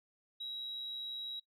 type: tone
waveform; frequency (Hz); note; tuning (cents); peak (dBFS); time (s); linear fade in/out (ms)
sine; 3858; B7; -41; -38; 0.4-1.4; 10
effects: noise-tail reverb RT60 0.1 s tail -17 dB re dry + tanh soft clip ceiling -35 dBFS